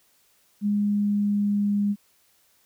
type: tone with pitch glide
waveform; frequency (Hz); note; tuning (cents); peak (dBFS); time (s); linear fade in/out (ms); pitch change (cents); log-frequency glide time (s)
sine; 205.7 to 203.8; G#3 to G#3; -16 to -32; -20; 0.61-1.96; 50; -16; 0.75-1.79
effects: white hiss -63 dBFS RMS until 2.65 s